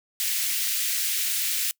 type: high-pass noise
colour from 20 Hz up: white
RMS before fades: -26 dBFS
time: 0.2-1.71 s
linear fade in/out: 0 ms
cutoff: 1900 Hz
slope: 24 dB/octave
effects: noise-tail reverb RT60 0.1 s tail -25 dB re dry